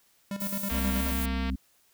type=tone with tremolo; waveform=square; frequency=198.8 Hz; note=G3; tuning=25 cents sharp; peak=-31 dBFS; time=0.31-1.11 s; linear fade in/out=2 ms; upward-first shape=square; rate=9.3 Hz; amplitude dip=70%
type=noise; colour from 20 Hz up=violet; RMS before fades=-35 dBFS; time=0.4-1.26 s; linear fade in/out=5 ms
type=click train; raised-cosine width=0.3 ms; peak=-22 dBFS; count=184; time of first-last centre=0.7-1.499 s; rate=229 Hz
type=harmonic tone; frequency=65.41 Hz; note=C2; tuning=in tune; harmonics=1 / 3 / 4; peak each=-29 / -34 / -34 dBFS; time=0.71-1.56 s; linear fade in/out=10 ms
effects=white hiss -65 dBFS RMS until 1.93 s